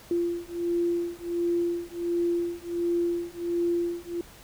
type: beating tone pair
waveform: sine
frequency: 344 / 345.4 Hz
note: F4 / F4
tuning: -26 / -19 cents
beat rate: 1.4 Hz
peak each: -28 dBFS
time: 0.11-4.21 s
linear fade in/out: 2 ms
effects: pink hiss -50 dBFS RMS until 4.43 s